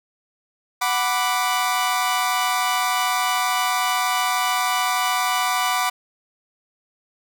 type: chord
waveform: sawtooth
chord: B minor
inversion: second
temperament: equal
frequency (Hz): 740 / 987.8 / 1174.7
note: F#5 / B5 / D6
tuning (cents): 0 / 0 / 0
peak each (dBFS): -20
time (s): 0.81-5.9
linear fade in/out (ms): 10
effects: none